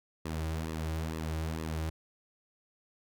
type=tone with flanger; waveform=sawtooth; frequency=79.7 Hz; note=D#2; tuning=42 cents sharp; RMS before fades=-35 dBFS; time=0.25-1.9 s; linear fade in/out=5 ms; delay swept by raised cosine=1.3 to 4.6 ms; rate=2.2 Hz; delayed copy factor=-0.65; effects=none